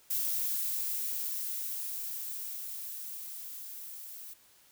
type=noise with level ramp; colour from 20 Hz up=violet; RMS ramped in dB=-31 to -46 dBFS; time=0.1-4.34 s; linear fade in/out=10 ms; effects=white hiss -62 dBFS RMS until 4.71 s